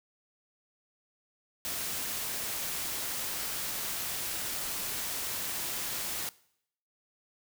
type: noise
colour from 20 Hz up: white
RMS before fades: -35 dBFS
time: 1.65-6.29 s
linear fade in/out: 0 ms
effects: noise-tail reverb RT60 0.7 s tail -21 dB re dry